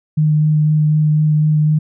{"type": "tone with vibrato", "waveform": "sine", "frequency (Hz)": 152.8, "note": "D#3", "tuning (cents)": -31, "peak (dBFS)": -10, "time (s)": [0.17, 1.79], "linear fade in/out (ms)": 10, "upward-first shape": "sine", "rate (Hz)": 4, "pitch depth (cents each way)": 11, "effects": []}